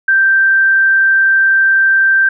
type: tone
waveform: sine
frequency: 1568 Hz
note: G6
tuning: in tune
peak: -7 dBFS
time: 0.08-2.29 s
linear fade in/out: 5 ms
effects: none